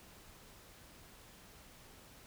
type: silence
effects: pink hiss -58 dBFS RMS until 2.26 s